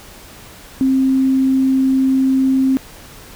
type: tone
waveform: sine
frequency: 264.7 Hz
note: C4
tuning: 20 cents sharp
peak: -11 dBFS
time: 0.81-2.77 s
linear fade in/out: 0 ms
effects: pink hiss -39 dBFS RMS until 3.35 s